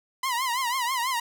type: tone with vibrato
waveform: sawtooth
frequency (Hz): 1000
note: B5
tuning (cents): +21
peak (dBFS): -21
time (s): 0.23-1.2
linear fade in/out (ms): 5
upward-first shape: triangle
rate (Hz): 6.1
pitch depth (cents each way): 150
effects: none